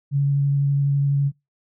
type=tone with vibrato; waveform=sine; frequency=140.7 Hz; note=C#3; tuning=26 cents sharp; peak=-16 dBFS; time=0.11-1.32 s; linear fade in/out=50 ms; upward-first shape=sine; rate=12 Hz; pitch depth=10 cents each way; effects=noise-tail reverb RT60 0.2 s tail -24 dB re dry